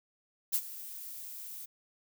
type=noise with ADSR envelope; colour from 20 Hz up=violet; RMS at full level=-27 dBFS; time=0.52-1.66 s; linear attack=25 ms; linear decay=60 ms; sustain=-17 dB; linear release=12 ms; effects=none